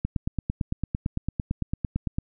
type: click train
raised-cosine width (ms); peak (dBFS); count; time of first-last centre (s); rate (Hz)
5; -13; 20; 0.05-2.185; 8.9
effects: none